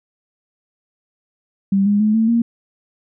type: tone with pitch steps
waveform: sine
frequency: 196 / 204.7 / 213.7 / 223.2 / 233.1 Hz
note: G3 / G#3 / G#3 / A3 / A#3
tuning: 0 / -25 / +50 / +25 / 0 cents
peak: -12 dBFS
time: 1.72-2.42 s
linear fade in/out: 5 ms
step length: 140 ms
effects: none